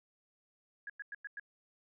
sine tone bursts, 1661.2 Hz, G#6, in tune, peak -40 dBFS, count 5, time 0.87-1.397 s, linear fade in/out 2 ms, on 27 ms, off 98 ms, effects none

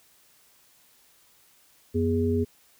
sine tone cluster, 91.1 / 243.7 / 411.2 Hz, F#2 / B3 / G#4, -26 / -23 / -17 cents, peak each -26 dBFS, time 1.94-2.45 s, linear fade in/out 20 ms, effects white hiss -60 dBFS RMS until 2.79 s

